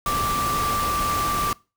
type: tone in noise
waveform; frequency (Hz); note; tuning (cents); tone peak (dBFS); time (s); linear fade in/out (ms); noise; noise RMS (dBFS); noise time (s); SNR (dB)
sine; 1172; D6; -4; -22; 0.06-1.53; 2; pink; -28; 0.06-1.53; +3
effects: noise-tail reverb RT60 0.3 s tail -23 dB re dry